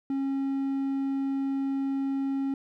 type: tone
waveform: triangle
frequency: 272.5 Hz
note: C#4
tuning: 29 cents flat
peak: -24 dBFS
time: 0.1-2.54 s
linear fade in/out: 2 ms
effects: none